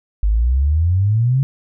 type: exponential sweep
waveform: sine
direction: up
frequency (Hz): 49.55 to 139.1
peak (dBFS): -12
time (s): 0.23-1.43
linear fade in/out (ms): 0
effects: none